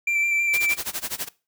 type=tone with vibrato; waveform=triangle; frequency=2349 Hz; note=D7; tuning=in tune; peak=-18 dBFS; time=0.07-0.74 s; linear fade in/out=5 ms; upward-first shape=square; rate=6.2 Hz; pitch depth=14 cents each way
type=noise with tremolo; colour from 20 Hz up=white; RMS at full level=-27 dBFS; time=0.53-1.29 s; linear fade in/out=10 ms; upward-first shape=sine; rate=12 Hz; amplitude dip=95%
effects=noise-tail reverb RT60 0.3 s tail -20 dB re dry